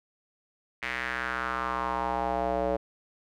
square tone with band-pass filter sweep, 62.5 Hz, B1, 21 cents sharp, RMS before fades -30 dBFS, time 0.82-2.77 s, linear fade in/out 10 ms, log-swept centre 2100 to 560 Hz, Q 3.3, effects none

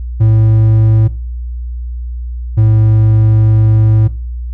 triangle tone pair in turn, 110 / 109.05 Hz, A2 / A2, 0 / -15 cents, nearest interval unison, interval 15 cents, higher first, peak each -3 dBFS, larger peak neither, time 0.2-1.08 / 2.57-4.08 s, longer second, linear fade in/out 10 ms, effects noise-tail reverb RT60 0.5 s tail -21 dB re dry + added 60 Hz sine -18 dBFS peak until 4.53 s

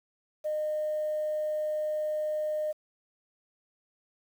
sine tone, 611 Hz, D#5, 32 cents flat, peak -27 dBFS, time 0.44-2.73 s, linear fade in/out 20 ms, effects tanh soft clip ceiling -23 dBFS + 9-bit

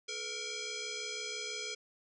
sine tone with frequency modulation, 1353 Hz, E6, 45 cents sharp, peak -37 dBFS, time 0.08-1.75 s, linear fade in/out 10 ms, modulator 924 Hz, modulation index 5.8, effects none

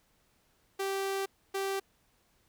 sawtooth tone pair in turn, 390 / 390 Hz, G4 / G4, -9 / -9 cents, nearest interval unison, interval 0 cents, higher neither, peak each -27 dBFS, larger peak neither, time 0.79-1.26 / 1.54-1.8 s, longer first, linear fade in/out 10 ms, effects pink hiss -70 dBFS RMS until 2.48 s

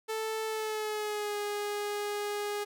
sawtooth tone with pitch glide, 440 to 412.9 Hz, A4 to G#4, 0 to -10 cents, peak -28 dBFS, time 0.08-2.65 s, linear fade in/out 20 ms, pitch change -110 cents, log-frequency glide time 0.46-1.37 s, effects none

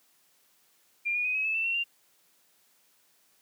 sine tone with pitch steps, 2395 / 2447 / 2500 / 2554 / 2609 / 2665 / 2723 / 2781 Hz, D7 / D#7 / D#7 / D#7 / E7 / E7 / F7 / F7, +33 / -29 / +8 / +45 / -18 / +18 / -44 / -8 cents, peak -26 dBFS, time 1.05-1.842 s, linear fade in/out 20 ms, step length 99 ms, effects white hiss -66 dBFS RMS until 3.41 s + high-pass 150 Hz 12 dB/octave

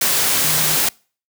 sine tone in noise, 154.8 Hz, D#3, 9 cents flat, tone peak -27 dBFS, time 0.44-0.76 s, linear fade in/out 5 ms, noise white, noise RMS -17 dBFS, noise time 0.01-0.89 s, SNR -13 dB, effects noise-tail reverb RT60 0.4 s tail -26 dB re dry + high-pass 100 Hz 12 dB/octave

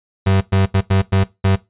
35% pulse tone bursts at uneven times, 96.3 Hz, G2, 30 cents flat, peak -10 dBFS, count 6, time 0.26-0.41 / 0.52-0.66 / 0.74-0.81 / 0.9-1.02 / 1.12-1.24 / 1.44-1.56 s, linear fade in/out 10 ms, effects noise-tail reverb RT60 0.2 s tail -18 dB re dry + resampled to 8000 Hz

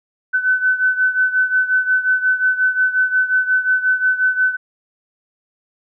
sine beating tone pair, 1510 / 1515.6 Hz, F#6 / F#6, +35 / +41 cents, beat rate 5.6 Hz, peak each -15 / -19 dBFS, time 0.33-4.57 s, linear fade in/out 20 ms, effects none

